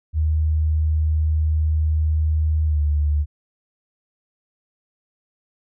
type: tone with pitch glide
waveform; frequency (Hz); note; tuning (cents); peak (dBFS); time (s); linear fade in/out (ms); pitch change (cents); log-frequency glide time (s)
sine; 77.78 to 74.1; D#2 to D2; 0 to +16; -16; 0.13-3.26; 50; -84; 2.66-2.81
effects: none